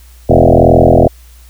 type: tone with frequency modulation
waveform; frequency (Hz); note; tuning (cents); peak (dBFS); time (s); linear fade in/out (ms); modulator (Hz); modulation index
sine; 370; F#4; 0; -3; 0.29-1.08; 10; 42.1; 7.9
effects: added 60 Hz sine -36 dBFS peak until 1.49 s + white hiss -46 dBFS RMS until 1.49 s

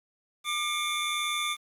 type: tone cluster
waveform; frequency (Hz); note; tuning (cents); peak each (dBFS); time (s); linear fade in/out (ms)
square; 1199 / 2171 / 2347 / 3516; D6 / C#7 / D7 / A7; +36 / -37 / -2 / -2; -33 / -36 / -38 / -32; 0.44-1.57; 50
effects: resampled to 32000 Hz + 9-bit

